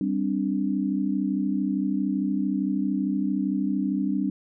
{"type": "chord", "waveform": "sine", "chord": "G suspended fourth", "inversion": "none", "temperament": "equal with one note detuned", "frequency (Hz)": [196, 260.7, 293.7], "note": ["G3", "C4", "D4"], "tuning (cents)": [0, -6, 0], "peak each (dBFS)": [-26, -28, -27], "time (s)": [0.01, 4.3], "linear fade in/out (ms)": 2, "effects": []}